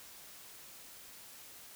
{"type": "silence", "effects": ["white hiss -53 dBFS RMS until 1.75 s"]}